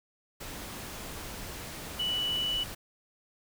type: tone in noise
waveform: sine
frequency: 2960 Hz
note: F#7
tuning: in tune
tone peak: -28 dBFS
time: 1.99-2.64 s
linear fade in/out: 10 ms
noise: pink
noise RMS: -41 dBFS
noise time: 0.4-2.75 s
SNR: +10 dB
effects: none